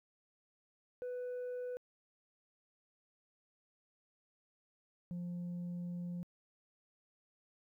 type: tone pair in turn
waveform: sine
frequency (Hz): 496.1 / 175.4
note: B4 / F3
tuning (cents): +8 / +8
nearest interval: octave + tritone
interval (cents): 1800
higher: first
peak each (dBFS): -36 / -36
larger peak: neither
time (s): 1.02-1.77 / 5.11-6.23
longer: second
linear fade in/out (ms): 0
effects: tanh soft clip ceiling -38 dBFS + 13-bit